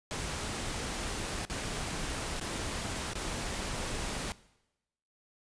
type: noise with dropouts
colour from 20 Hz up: pink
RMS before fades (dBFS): -36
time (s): 0.11-4.32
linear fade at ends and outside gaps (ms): 0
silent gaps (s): 1.451-1.499 / 2.398-2.412 / 3.134-3.154
effects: noise-tail reverb RT60 0.9 s tail -19 dB re dry + resampled to 22050 Hz